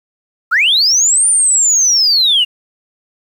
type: linear two-way sweep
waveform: sine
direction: up then down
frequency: 1252 to 9270 to 2770 Hz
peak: -7 dBFS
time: 0.51-2.45 s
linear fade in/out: 20 ms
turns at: 1.28 s
effects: tanh soft clip ceiling -4 dBFS + 7-bit